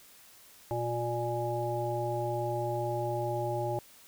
harmonic tone, 118.8 Hz, A#2, 33 cents sharp, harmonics 1 / 3 / 5 / 7, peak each -35 / -35 / -35 / -35 dBFS, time 0.71-3.79 s, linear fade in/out 0 ms, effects white hiss -56 dBFS RMS until 4.07 s

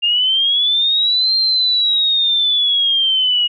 sine linear two-way sweep, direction up then down, 2794 to 4186 to 2885 Hz, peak -12 dBFS, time 0.02-3.48 s, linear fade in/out 20 ms, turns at 1.36 s, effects none

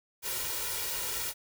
white noise with comb filter, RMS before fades -34 dBFS, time 0.22-1.34 s, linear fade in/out 50 ms, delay 2.1 ms, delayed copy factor +0.7, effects none

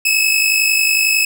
sawtooth tone pair together, 2553 / 2604 Hz, D#7 / E7, +44 / -22 cents, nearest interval unison, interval 34 cents, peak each -13 / -11 dBFS, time 0.05-1.25 s, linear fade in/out 5 ms, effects none

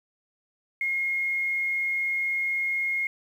sine tone with quantisation, 2148 Hz, C7, 45 cents sharp, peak -24 dBFS, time 0.81-3.07 s, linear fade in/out 2 ms, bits 9, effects none

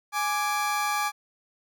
30% pulse tone pair together, 832.6 / 1174.7 Hz, G#5 / D6, +4 / 0 cents, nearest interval tritone, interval 596 cents, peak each -25 dBFS, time 0.12-1.12 s, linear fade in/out 50 ms, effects none

